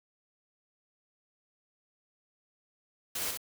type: noise with echo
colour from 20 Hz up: white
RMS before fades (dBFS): -35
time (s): 3.15-3.31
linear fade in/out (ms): 5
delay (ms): 64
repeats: 1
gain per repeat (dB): -3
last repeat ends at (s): 3.374
effects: none